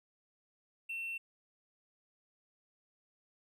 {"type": "tone", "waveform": "triangle", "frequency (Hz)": 2700, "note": "E7", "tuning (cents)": 41, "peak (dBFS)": -35, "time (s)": [0.89, 1.18], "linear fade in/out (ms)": 10, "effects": ["tanh soft clip ceiling -31 dBFS"]}